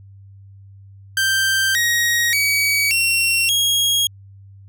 sawtooth tone with pitch steps, 1568 / 1886.3 / 2269 / 2730 / 3284 Hz, G6 / A#6 / C#7 / F7 / G#7, 0 / +20 / +40 / -40 / -20 cents, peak -12 dBFS, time 1.17-4.07 s, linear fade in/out 2 ms, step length 580 ms, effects added 98 Hz sine -40 dBFS peak until 4.68 s

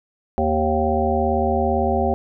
harmonic tone, 77.78 Hz, D#2, in tune, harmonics 1 / 3 / 5 / 7 / 9 / 10, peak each -24 / -24 / -24 / -24 / -24 / -24 dBFS, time 0.38-2.14 s, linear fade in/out 0 ms, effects none

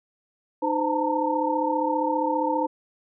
sine tone cluster, 306.1 / 514 / 889 / 924 Hz, D#4 / C5 / A5 / A#5, -28 / -31 / +18 / -16 cents, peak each -27 dBFS, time 0.62-2.67 s, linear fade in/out 10 ms, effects none

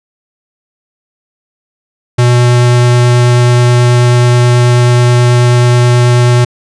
square tone with vibrato, 122 Hz, B2, 21 cents flat, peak -5 dBFS, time 2.18-6.45 s, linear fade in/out 10 ms, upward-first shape triangle, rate 9.3 Hz, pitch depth 8 cents each way, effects resampled to 22050 Hz

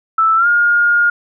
sine tone with pitch glide, 1318.5 to 1421.3 Hz, E6 to F6, 0 to +30 cents, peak -9 dBFS, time 0.18-1.1 s, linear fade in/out 5 ms, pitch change +130 cents, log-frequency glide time 0.36-0.47 s, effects none

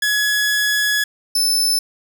sawtooth tone pair in turn, 1688 / 5270 Hz, G#6 / E8, +28 / -1 cents, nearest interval octave + minor sixth, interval 1971 cents, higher second, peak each -12 dBFS, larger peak neither, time 0.02-1.04 / 1.35-1.79 s, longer first, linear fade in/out 5 ms, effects none

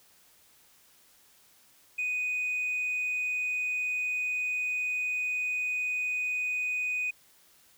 sine tone, 2489 Hz, D#7, in tune, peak -26 dBFS, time 1.98-7.11 s, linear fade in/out 10 ms, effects tanh soft clip ceiling -26 dBFS + white hiss -61 dBFS RMS until 7.77 s

